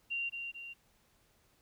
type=tone with echo; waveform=sine; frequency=2768 Hz; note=F7; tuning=16 cents flat; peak=-33 dBFS; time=0.1-0.3 s; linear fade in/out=20 ms; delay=220 ms; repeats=2; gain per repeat=-5 dB; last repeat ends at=0.74 s; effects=pink hiss -70 dBFS RMS until 1.61 s